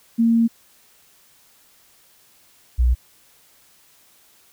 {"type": "tone pair in turn", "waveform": "sine", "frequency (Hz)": [230, 60.92], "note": ["A#3", "B1"], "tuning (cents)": [-23, -23], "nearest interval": "octave + major seventh", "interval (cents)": 2300, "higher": "first", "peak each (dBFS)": -13, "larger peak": "neither", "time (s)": [[0.18, 0.48], [2.78, 2.95]], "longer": "first", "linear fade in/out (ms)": 20, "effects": ["white hiss -55 dBFS RMS until 4.52 s"]}